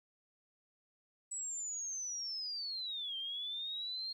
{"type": "linear two-way sweep", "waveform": "sine", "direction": "down then up", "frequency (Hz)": [7902, 3136, 4240], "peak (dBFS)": -38, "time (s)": [1.31, 4.13], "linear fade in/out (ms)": 10, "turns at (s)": 3.17, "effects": ["12-bit"]}